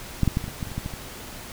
clicks, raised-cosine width 5 ms, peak -7 / -7 / -10 / -20 / -21 / -16 / -24 / -23 / -15 / -17 / -21 dBFS, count 11, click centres 0.233 / 0.277 / 0.371 / 0.441 / 0.48 / 0.628 / 0.672 / 0.717 / 0.78 / 0.861 / 0.938 s, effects pink hiss -39 dBFS RMS until 1.52 s

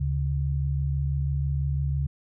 sine tone pair together, 73.42 / 139.48 Hz, D2 / C#3, 0 / +11 cents, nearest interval major seventh, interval 1111 cents, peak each -26 dBFS, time 0-2.07 s, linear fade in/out 10 ms, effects none

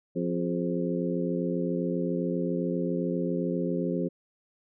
harmonic tone with a mistuned harmonic, 87.5 Hz, F2, 4 cents sharp, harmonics 2 / 3 / 4 / 5 / 6, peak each -30 / -32 / -33 / -34 / -35 dBFS, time 0.15-4.09 s, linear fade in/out 20 ms, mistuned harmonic 5, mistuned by -60 cents, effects none

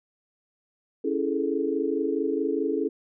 sine chord, A major seventh, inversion first, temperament equal, 277.2 / 329.6 / 415.3 / 440 Hz, C#4 / E4 / G#4 / A4, 0 / 0 / 0 / 0 cents, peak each -29 dBFS, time 1.04-2.89 s, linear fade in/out 10 ms, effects none

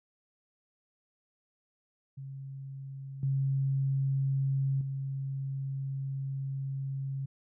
sine tone with level steps, 136 Hz, C#3, 33 cents flat, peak -39 / -26 / -32 dBFS, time 2.17-7.26 s, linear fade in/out 10 ms, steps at 3.23 / 4.81 s, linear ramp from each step 2 ms, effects none

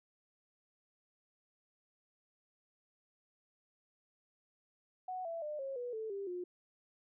sine tone with pitch steps, 740 / 666.9 / 601.1 / 541.7 / 488.2 / 440 / 396.6 / 357.4 Hz, F#5 / E5 / D5 / C#5 / B4 / A4 / G4 / F4, 0 / +20 / +40 / -40 / -20 / 0 / +20 / +40 cents, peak -38 dBFS, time 5.08-6.44 s, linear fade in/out 5 ms, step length 170 ms, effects none

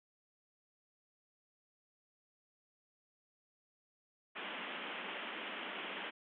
white band-pass noise, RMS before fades -44 dBFS, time 4.35-6.11 s, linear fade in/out 20 ms, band 180 to 3300 Hz, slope 96 dB/octave, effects none

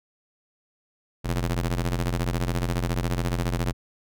sawtooth ring-modulated tone, 87.31 Hz, F2, in tune, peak -17 dBFS, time 1.24-3.73 s, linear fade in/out 20 ms, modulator 36.5 Hz, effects none

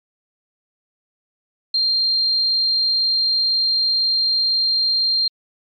sine tone, 4186 Hz, C8, in tune, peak -15 dBFS, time 1.74-5.28 s, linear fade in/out 5 ms, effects MP3 48 kbps

